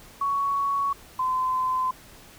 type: tone pair in turn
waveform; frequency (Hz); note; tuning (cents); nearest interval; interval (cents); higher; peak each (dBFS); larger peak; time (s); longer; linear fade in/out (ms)
sine; 1116 / 1026.8; C#6 / C6; +11 / -33; minor second; 144; first; -22; neither; 0.21-0.93 / 1.19-1.91; neither; 5
effects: pink hiss -49 dBFS RMS until 2.38 s